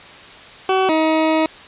20% pulse tone pair in turn, 378.8 / 316.8 Hz, F#4 / D#4, +41 / +31 cents, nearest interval minor third, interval 310 cents, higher first, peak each -9 dBFS, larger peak neither, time 0.69-0.89 / 0.89-1.46 s, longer second, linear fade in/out 2 ms, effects white hiss -39 dBFS RMS until 1.67 s + resampled to 8000 Hz

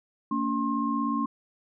sine tone cluster, 227.6 / 284.2 / 1067 Hz, A#3 / C#4 / C6, -41 / +43 / +34 cents, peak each -29 dBFS, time 0.31-1.26 s, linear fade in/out 5 ms, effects none

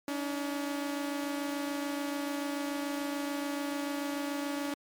sawtooth tone pair together, 284.2 / 311.1 Hz, C#4 / D#4, +43 / 0 cents, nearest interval major second, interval 157 cents, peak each -29 / -36 dBFS, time 0.08-4.74 s, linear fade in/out 2 ms, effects MP3 96 kbps

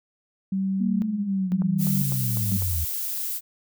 sine tone with tremolo, 192.3 Hz, G3, 33 cents flat, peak -22 dBFS, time 0.52-2.57 s, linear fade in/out 5 ms, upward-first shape square, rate 1 Hz, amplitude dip 70%
sine linear sweep, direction down, 237.3 to 76.8 Hz, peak -24 dBFS, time 0.8-2.85 s, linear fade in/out 10 ms
click train, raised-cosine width 1 ms, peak -24 dBFS, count 5, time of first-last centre 1.62-2.623 s, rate 3.99 Hz
violet noise, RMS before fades -29 dBFS, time 1.78-3.41 s, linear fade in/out 50 ms
effects none

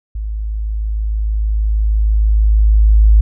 sine tone with level ramp, 53.2 Hz, G#1, 42 cents sharp, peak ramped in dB -19 to -4 dBFS, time 0.15-3.21 s, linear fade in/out 5 ms, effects none

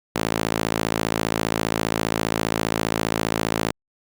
sawtooth tone with high-pass filter, 55 Hz, A1, in tune, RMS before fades -24 dBFS, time 0.15-3.72 s, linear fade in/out 10 ms, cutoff 210 Hz, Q 0.6, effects Opus 48 kbps

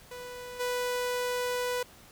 sawtooth tone with level steps, 493.9 Hz, B4, in tune, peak -36 / -25 dBFS, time 0.11-1.83 s, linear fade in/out 5 ms, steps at 0.59 s, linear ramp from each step 20 ms, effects pink hiss -54 dBFS RMS until 2.11 s

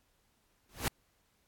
pink noise with exponential growth, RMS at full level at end -28 dBFS, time 0.69-0.88 s, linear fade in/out 1 ms, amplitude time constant 40 ms, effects pink hiss -73 dBFS RMS until 1.47 s + AAC 64 kbps

